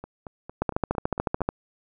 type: two click trains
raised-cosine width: 1 ms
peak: -9 / -23 dBFS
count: 13 / 7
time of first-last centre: 0.62-1.49 / 0.04-1.407 s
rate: 13.8 / 4.39 Hz
effects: none